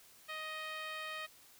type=tone with band-pass filter; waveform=10% pulse; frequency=625 Hz; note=D#5; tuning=8 cents sharp; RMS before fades=-43 dBFS; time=0.28-1.27 s; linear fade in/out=20 ms; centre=1800 Hz; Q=0.65; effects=white hiss -61 dBFS RMS until 1.59 s